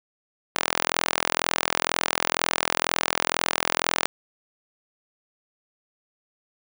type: tone with high-pass filter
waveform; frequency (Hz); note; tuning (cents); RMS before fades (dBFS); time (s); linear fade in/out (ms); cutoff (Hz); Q
sawtooth; 42.07; E1; +36; -26; 0.55-4.06; 0; 810; 0.59
effects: none